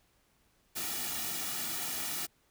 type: noise with comb filter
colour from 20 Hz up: white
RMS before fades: -36 dBFS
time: 0.75-2.27 s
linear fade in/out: 20 ms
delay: 1.9 ms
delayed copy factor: -0.65
effects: pink hiss -70 dBFS RMS until 2.5 s